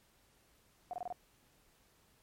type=tone bursts; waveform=sine; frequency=718 Hz; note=F5; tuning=48 cents sharp; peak=-37 dBFS; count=5; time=0.91-1.125 s; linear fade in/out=0 ms; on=23 ms; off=25 ms; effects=pink hiss -69 dBFS RMS until 2.22 s + MP3 64 kbps